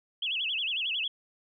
sine tone with vibrato, 2960 Hz, F#7, in tune, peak -28 dBFS, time 0.22-1.08 s, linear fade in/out 5 ms, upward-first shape sine, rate 11 Hz, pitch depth 250 cents each way, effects none

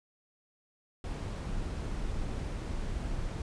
brown noise, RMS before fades -35 dBFS, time 1.04-3.42 s, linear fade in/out 2 ms, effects resampled to 22050 Hz

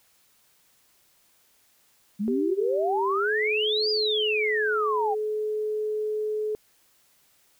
sine exponential two-way sweep, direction up then down, 194.5 to 4972 to 760 Hz, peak -24 dBFS, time 2.19-5.15 s, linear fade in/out 20 ms, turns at 3.9 s
sine tone with pitch glide, 392 to 427.5 Hz, G4 to A4, 0 to -50 cents, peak -25 dBFS, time 2.28-6.55 s, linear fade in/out 0 ms, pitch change +150 cents, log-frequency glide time 3.17-3.3 s
effects white hiss -63 dBFS RMS until 7.59 s

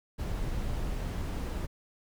brown noise, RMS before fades -33 dBFS, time 0.18-1.67 s, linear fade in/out 20 ms, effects none

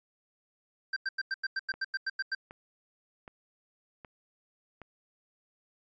square tone bursts, 1568 Hz, G6, in tune, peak -30 dBFS, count 12, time 0.93-2.35 s, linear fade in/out 5 ms, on 34 ms, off 92 ms
click train, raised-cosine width 0.5 ms, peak -31 dBFS, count 5, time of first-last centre 1.74-4.817 s, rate 1.3 Hz
effects resampled to 16000 Hz

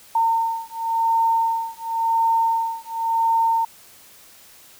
sine beating tone pair, 910 / 910.93 Hz, A#5 / A#5, -42 / -40 cents, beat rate 0.93 Hz, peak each -21 dBFS, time 0.15-3.65 s, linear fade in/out 5 ms, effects white hiss -48 dBFS RMS until 4.79 s

